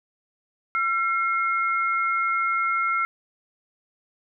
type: tone pair together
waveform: sine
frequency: 1354.2 / 2147 Hz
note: E6 / C7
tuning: +46 / +44 cents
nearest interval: minor sixth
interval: 798 cents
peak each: -22 / -26 dBFS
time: 0.75-3.05 s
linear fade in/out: 0 ms
effects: none